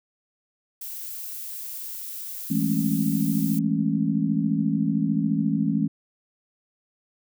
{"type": "noise", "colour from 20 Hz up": "violet", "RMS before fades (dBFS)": -35, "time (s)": [0.81, 3.59], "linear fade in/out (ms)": 5}
{"type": "chord", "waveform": "sine", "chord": "A major seventh", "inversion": "second", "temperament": "just", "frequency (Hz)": [165, 206.2, 220, 275], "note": ["E3", "G#3", "A3", "C#4"], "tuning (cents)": [2, -12, 0, -14], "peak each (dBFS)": -26, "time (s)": [2.5, 5.88], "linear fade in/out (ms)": 10}
{"effects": []}